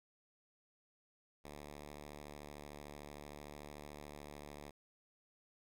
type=tone with vibrato; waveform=5% pulse; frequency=73.42 Hz; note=D2; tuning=in tune; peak=-38 dBFS; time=1.44-4.71 s; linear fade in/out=10 ms; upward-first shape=triangle; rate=0.51 Hz; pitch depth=8 cents each way; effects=none